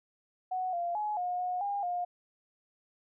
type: tone with pitch steps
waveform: sine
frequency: 741 / 693 / 843 / 718 / 725 / 807 / 710 Hz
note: F#5 / F5 / G#5 / F5 / F#5 / G#5 / F5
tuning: +2 / -14 / +26 / +48 / -35 / -50 / +28 cents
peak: -30 dBFS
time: 0.51-2.05 s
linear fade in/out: 10 ms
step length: 220 ms
effects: none